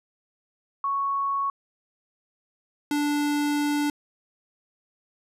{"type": "tone pair in turn", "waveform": ["sine", "square"], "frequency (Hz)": [1108.7, 292.7], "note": ["C#6", "D4"], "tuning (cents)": [0, -6], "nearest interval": "octave + major seventh", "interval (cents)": 2306, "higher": "first", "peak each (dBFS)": -23, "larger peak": "neither", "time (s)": [[0.84, 1.5], [2.91, 3.9]], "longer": "second", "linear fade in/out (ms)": 2, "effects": ["resampled to 32000 Hz"]}